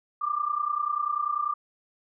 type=tone pair together; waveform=sine; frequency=1173 / 1203.2 Hz; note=D6 / D6; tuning=-2 / +42 cents; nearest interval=unison; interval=44 cents; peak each=-28 dBFS; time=0.21-1.54 s; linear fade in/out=10 ms; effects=none